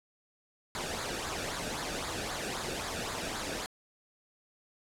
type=noise with flanger; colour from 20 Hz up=pink; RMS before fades=-36 dBFS; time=0.75-3.66 s; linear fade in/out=0 ms; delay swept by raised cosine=0.34 to 1 ms; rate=3.8 Hz; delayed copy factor=-0.6; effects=low-pass 9000 Hz 12 dB/octave